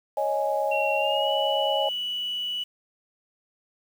sine chord, C# suspended second, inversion none, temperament just, 554.4 / 623.7 / 831.5 Hz, C#5 / D#5 / G#5, 0 / +4 / +2 cents, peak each -27 dBFS, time 0.17-1.89 s, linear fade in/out 5 ms
sine tone with pitch glide, 2739 to 2953 Hz, F7 to F#7, -34 to -4 cents, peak -27 dBFS, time 0.71-2.64 s, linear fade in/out 10 ms, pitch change +130 cents, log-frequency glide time 0.96-1.31 s
effects 8-bit

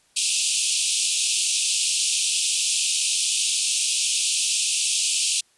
white band-pass noise, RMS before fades -23 dBFS, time 0.16-5.41 s, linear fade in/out 10 ms, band 2500 to 10000 Hz, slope 96 dB/octave, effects white hiss -61 dBFS RMS until 5.57 s + resampled to 24000 Hz

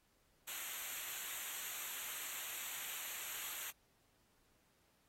white noise with comb filter, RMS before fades -45 dBFS, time 0.47-3.71 s, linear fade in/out 10 ms, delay 0.2 ms, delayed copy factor -0.85, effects pink hiss -75 dBFS RMS until 5.08 s + AAC 48 kbps

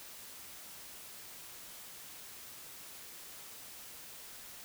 silence, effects white hiss -50 dBFS RMS until 4.64 s

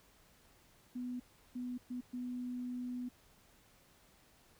sine tone bursts at uneven times, 247.7 Hz, B3, 5 cents sharp, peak -38 dBFS, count 4, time 0.95-1.2 / 1.55-1.78 / 1.9-2.01 / 2.13-3.09 s, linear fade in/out 10 ms, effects pink hiss -66 dBFS RMS until 4.59 s

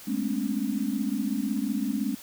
sine tone cluster, 203.7 / 219.6 / 257.7 / 283.3 Hz, G#3 / A3 / C4 / C#4, -33 / -3 / -26 / +38 cents, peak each -31 dBFS, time 0.07-2.15 s, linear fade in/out 10 ms, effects white hiss -46 dBFS RMS until 2.22 s

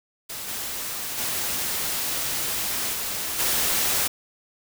white noise with level steps, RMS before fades -34 / -31 / -27 / -29 / -23 dBFS, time 0.29-4.08 s, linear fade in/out 10 ms, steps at 0.47 / 1.17 / 2.92 / 3.38 s, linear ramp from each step 20 ms, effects none

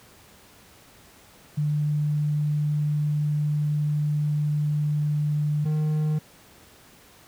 sine / triangle tone pair in turn, 149 / 153.45 Hz, D3 / D#3, +25 / -24 cents, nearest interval minor second, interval 51 cents, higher second, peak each -21 / -19 dBFS, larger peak second, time 1.57-5.65 / 5.65-6.19 s, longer first, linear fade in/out 10 ms, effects pink hiss -52 dBFS RMS until 7.27 s + high-pass 60 Hz 12 dB/octave

